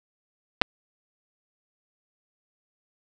clicks, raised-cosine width 0.3 ms, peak -3 dBFS, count 2, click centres 0.615 / 0.619 s, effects none

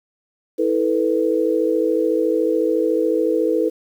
sine chord, E suspended fourth, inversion none, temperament equal with one note detuned, 323.8 / 440 / 493.9 Hz, E4 / A4 / B4, -31 / 0 / 0 cents, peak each -20 dBFS, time 0.58-3.7 s, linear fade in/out 20 ms, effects 8-bit

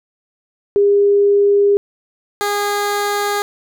sine / 15% pulse tone pair in turn, 404.5 / 409.4 Hz, G#4 / G#4, -46 / -25 cents, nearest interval unison, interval 21 cents, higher second, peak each -9 / -10 dBFS, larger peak first, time 0.76-1.77 / 2.41-3.42 s, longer neither, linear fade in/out 0 ms, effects none

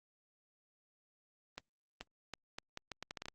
accelerating click train, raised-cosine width 0.2 ms, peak -25 dBFS, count 12, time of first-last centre 1.58-3.284 s, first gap 430 ms, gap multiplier 0.76, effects Opus 32 kbps

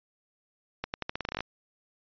accelerating click train, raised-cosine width 0.3 ms, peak -15 dBFS, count 13, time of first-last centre 0.84-1.406 s, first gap 99 ms, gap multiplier 0.85, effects resampled to 11025 Hz

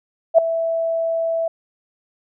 sine tone with ADSR envelope, 659.3 Hz, E5, in tune, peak -4 dBFS, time 0.34-1.48 s, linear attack 43 ms, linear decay 3 ms, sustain -14 dB, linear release 4 ms, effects none

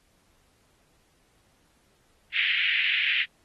pink band-pass noise, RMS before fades -25 dBFS, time 2.32-3.26 s, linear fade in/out 50 ms, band 1900 to 3100 Hz, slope 48 dB/octave, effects pink hiss -66 dBFS RMS until 3.44 s + AAC 32 kbps

